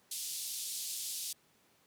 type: band-pass noise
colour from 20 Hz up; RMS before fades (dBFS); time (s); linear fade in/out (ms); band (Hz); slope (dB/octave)
white; -40; 0.11-1.33; 5; 3400 to 12000; 24
effects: pink hiss -68 dBFS RMS until 1.86 s + high-pass 150 Hz 12 dB/octave